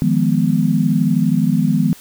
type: chord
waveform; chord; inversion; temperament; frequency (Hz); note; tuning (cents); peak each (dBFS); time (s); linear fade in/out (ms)
sine; F half-diminished seventh; third; equal; 155.56 / 174.61 / 207.7 / 246.9; Eb3 / F3 / Ab3 / Cb4; 0 / 0 / 0 / 0; -18; 0.02-1.93; 0
effects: white hiss -42 dBFS RMS until 2 s